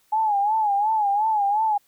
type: tone with vibrato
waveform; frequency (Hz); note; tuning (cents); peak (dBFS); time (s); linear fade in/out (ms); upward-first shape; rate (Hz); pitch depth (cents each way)
sine; 840; G#5; +19; -18; 0.12-1.78; 10; sine; 2.8; 96
effects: white hiss -63 dBFS RMS until 1.87 s